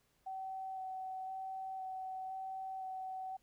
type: tone with vibrato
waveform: sine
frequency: 759 Hz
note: F#5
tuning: 44 cents sharp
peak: -40 dBFS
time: 0.26-3.37 s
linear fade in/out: 10 ms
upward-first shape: square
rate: 0.98 Hz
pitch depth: 9 cents each way
effects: pink hiss -75 dBFS RMS until 3.42 s